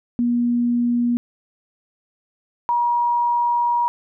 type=tone pair in turn; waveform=sine; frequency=240 / 955.3 Hz; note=B3 / A#5; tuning=-49 / +42 cents; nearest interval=2 octaves; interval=2391 cents; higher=second; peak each=-16 dBFS; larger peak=neither; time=0.19-1.17 / 2.69-3.88 s; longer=second; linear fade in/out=0 ms; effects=none